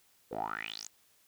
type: tone with band-pass filter sweep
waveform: 10% pulse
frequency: 54.1 Hz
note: A1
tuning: 29 cents flat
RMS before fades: -39 dBFS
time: 0.31-0.88 s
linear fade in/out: 10 ms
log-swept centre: 470 to 7400 Hz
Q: 8.9
effects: white hiss -67 dBFS RMS until 1.27 s